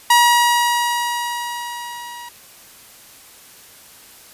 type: tone with level ramp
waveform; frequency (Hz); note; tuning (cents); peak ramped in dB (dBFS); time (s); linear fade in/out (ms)
sawtooth; 957; A#5; +45; -5 to -29; 0.1-2.29; 5
effects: white hiss -44 dBFS RMS until 4.33 s + resampled to 32000 Hz